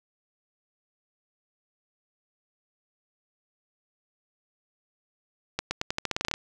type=accelerating click train; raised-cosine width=0.2 ms; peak=-10 dBFS; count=13; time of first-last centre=5.59-6.34 s; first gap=120 ms; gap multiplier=0.87; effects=none